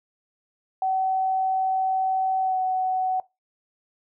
sine tone with pitch glide, 759 to 748.1 Hz, F#5 to F#5, +44 to +19 cents, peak -21 dBFS, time 0.82-3.2 s, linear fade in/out 2 ms, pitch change -25 cents, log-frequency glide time 2.41-2.58 s, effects noise-tail reverb RT60 0.2 s tail -19 dB re dry

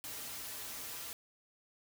white noise with comb filter, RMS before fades -44 dBFS, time 0.04-1.13 s, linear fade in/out 0 ms, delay 5.5 ms, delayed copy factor -0.6, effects none

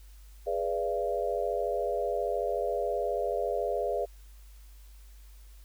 sine chord, G# diminished seventh, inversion none, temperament equal with one note detuned, 415.3 / 493.9 / 587.3 / 681.7 Hz, G#4 / B4 / D5 / F5, 0 / 0 / 0 / -42 cents, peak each -33 dBFS, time 0.46-4.06 s, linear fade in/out 20 ms, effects added 50 Hz sine -48 dBFS peak until 5.64 s + white hiss -62 dBFS RMS until 5.64 s

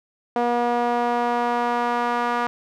sawtooth tone with band-pass filter sweep, 240 Hz, B3, 49 cents flat, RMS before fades -22 dBFS, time 0.36-2.47 s, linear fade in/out 0 ms, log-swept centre 700 to 1100 Hz, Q 1.8, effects none

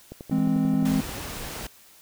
click train, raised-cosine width 2 ms, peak -24 dBFS, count 13, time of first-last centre 0.12-1.182 s, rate 11.3 Hz
triangle chord, E augmented, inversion none, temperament equal, 164.81 / 207.7 / 261.6 Hz, E3 / G#3 / B#3, 0 / 0 / 0 cents, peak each -24 / -23 / -21 dBFS, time 0.31-1.01 s, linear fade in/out 5 ms
pink noise, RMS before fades -35 dBFS, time 0.85-1.67 s, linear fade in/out 5 ms
effects white hiss -53 dBFS RMS until 2.01 s

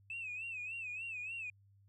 sine tone with vibrato, 2595 Hz, E7, 28 cents flat, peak -39 dBFS, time 0.1-1.5 s, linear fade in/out 2 ms, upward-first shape sine, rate 3.4 Hz, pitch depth 110 cents each way, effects tanh soft clip ceiling -36 dBFS + added 99 Hz sine -63 dBFS peak until 1.88 s

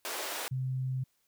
pink high-pass noise, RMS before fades -37 dBFS, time 0.05-0.48 s, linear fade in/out 0 ms, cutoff 420 Hz, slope 24 dB/octave
sine tone, 130 Hz, C3, 11 cents flat, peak -30 dBFS, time 0.51-1.04 s, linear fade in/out 10 ms
effects white hiss -74 dBFS RMS until 1.27 s

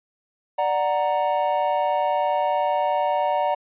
triangle chord, D augmented, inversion none, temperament equal with one note detuned, 590 / 740 / 932.3 Hz, D5 / F#5 / A#5, +8 / 0 / 0 cents, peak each -22 dBFS, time 0.58-3.55 s, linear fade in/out 10 ms, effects resampled to 8000 Hz

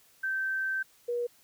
sine tone pair in turn, 1553 / 480.5 Hz, G6 / B4, -17 / -48 cents, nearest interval octave + minor sixth, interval 2031 cents, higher first, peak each -28 dBFS, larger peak neither, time 0.23-0.83 / 1.08-1.27 s, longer first, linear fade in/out 10 ms, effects white hiss -62 dBFS RMS until 1.43 s

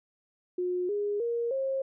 sine tone with pitch steps, 360 / 411.1 / 469.6 / 536.3 Hz, F#4 / G#4 / A#4 / C5, -47 / -18 / +13 / +43 cents, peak -27 dBFS, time 0.58-1.82 s, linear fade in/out 5 ms, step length 310 ms, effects none

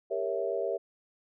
sine chord, G diminished seventh, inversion none, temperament equal with one note detuned, 397 / 466.2 / 554.4 / 659.3 Hz, G4 / Bb4 / Db5 / Fb5, +22 / 0 / 0 / 0 cents, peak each -34 dBFS, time 0.1-0.78 s, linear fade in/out 20 ms, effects none

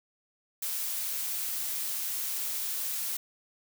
blue noise, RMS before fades -33 dBFS, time 0.62-3.17 s, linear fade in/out 5 ms, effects none

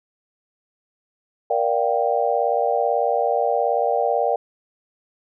sine chord, G minor seventh, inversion first, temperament just, 470.4 / 588 / 705.6 / 784 Hz, Bb4 / D5 / F5 / G5, +16 / +2 / +18 / 0 cents, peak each -23 dBFS, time 1.5-4.36 s, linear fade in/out 5 ms, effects none

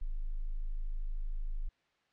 sine tone, 26.46 Hz, G#0, 33 cents sharp, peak -32 dBFS, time 0.01-1.69 s, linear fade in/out 10 ms, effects white hiss -73 dBFS RMS until 2.12 s + low-pass 3000 Hz 12 dB/octave

